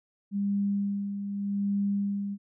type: tone with tremolo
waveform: sine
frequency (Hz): 200.7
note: G3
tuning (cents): +41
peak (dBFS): -24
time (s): 0.31-2.38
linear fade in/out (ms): 50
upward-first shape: sine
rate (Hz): 0.83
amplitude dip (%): 55
effects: none